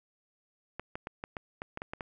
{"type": "clicks", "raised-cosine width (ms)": 0.5, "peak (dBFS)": -22, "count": 10, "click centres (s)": [0.796, 0.955, 1.071, 1.239, 1.368, 1.619, 1.774, 1.819, 1.935, 2.008], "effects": []}